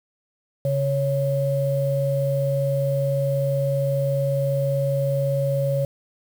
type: tone pair together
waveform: sine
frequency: 138.6 / 554.4 Hz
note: C#3 / C#5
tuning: 0 / 0 cents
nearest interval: 2 octaves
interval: 2400 cents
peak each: -22 dBFS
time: 0.65-5.85 s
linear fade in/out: 2 ms
effects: 7-bit